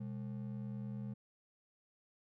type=ring-modulated tone; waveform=triangle; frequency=164.81 Hz; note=E3; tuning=in tune; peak=-35 dBFS; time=0-1.14 s; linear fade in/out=10 ms; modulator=39.9 Hz; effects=none